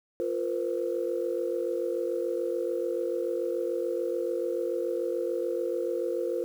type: chord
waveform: sine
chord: F suspended fourth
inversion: none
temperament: equal with one note detuned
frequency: 349.2 / 466.2 / 513.1 Hz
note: F4 / Bb4 / C5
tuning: 0 / 0 / -34 cents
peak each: -31 dBFS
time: 0.2-6.44 s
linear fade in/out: 0 ms
effects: tanh soft clip ceiling -18 dBFS + 9-bit